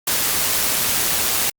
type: noise with amplitude modulation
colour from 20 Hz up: white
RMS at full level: -18 dBFS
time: 0.07-1.5 s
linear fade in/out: 5 ms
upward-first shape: sine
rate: 119 Hz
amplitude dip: 30%
effects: Opus 48 kbps